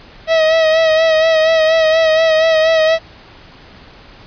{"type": "tone with vibrato", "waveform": "45% pulse", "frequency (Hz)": 640, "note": "D#5", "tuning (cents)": 49, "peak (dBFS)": -9, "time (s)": [0.27, 2.99], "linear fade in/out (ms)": 50, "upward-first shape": "sine", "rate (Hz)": 4.2, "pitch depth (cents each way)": 36, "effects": ["pink hiss -40 dBFS RMS until 4.26 s", "resampled to 11025 Hz"]}